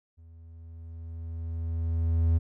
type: tone with level ramp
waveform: triangle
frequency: 82.41 Hz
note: E2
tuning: in tune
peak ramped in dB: -47 to -17 dBFS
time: 0.17-2.39 s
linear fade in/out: 20 ms
effects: none